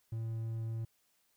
triangle tone, 113 Hz, A2, 47 cents sharp, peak -33 dBFS, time 0.12-0.85 s, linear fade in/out 5 ms, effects white hiss -74 dBFS RMS until 1.36 s

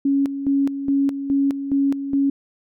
sine tone with tremolo, 277.2 Hz, C#4, in tune, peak -15 dBFS, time 0.05-2.3 s, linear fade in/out 5 ms, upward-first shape square, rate 2.4 Hz, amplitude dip 65%, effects none

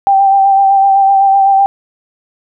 sine tone with vibrato, 784 Hz, G5, in tune, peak -5 dBFS, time 0.07-1.66 s, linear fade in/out 0 ms, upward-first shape sine, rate 7.9 Hz, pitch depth 24 cents each way, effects none

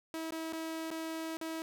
sawtooth tone with dropouts, 323 Hz, E4, 35 cents flat, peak -33 dBFS, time 0.14-1.62 s, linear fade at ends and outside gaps 0 ms, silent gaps 0.307-0.322 / 0.525-0.532 / 0.904-0.913 / 1.37-1.413 s, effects none

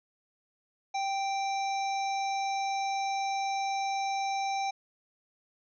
harmonic tone, 784 Hz, G5, in tune, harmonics 1 / 3 / 5 / 7 / 8, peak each -29 / -39 / -43 / -46 / -47 dBFS, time 0.94-4.71 s, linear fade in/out 10 ms, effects none

